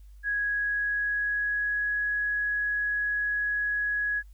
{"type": "tone with pitch glide", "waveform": "sine", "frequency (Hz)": [1661.2, 1673.7], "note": ["G#6", "G#6"], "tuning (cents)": [0, 13], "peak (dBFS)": -25, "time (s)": [0.23, 4.23], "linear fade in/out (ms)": 50, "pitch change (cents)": 13, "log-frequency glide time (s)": [0.43, 1.97], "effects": ["added 50 Hz sine -46 dBFS peak until 4.33 s", "white hiss -70 dBFS RMS until 4.33 s"]}